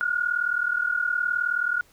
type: tone pair together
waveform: sine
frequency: 1419 / 1458.1 Hz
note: F6 / F#6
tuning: +27 / -26 cents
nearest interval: unison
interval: 47 cents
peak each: -25 / -25 dBFS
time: 0.01-1.81 s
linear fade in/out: 0 ms
effects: pink hiss -58 dBFS RMS until 1.92 s